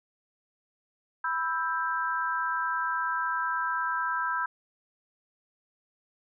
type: chord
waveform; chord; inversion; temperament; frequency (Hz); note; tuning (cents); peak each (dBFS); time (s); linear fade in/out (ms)
sine; E minor; second; just; 988.9 / 1318.5 / 1582.2; B5 / E6 / G6; +2 / 0 / +16; -31; 1.24-4.46; 5
effects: none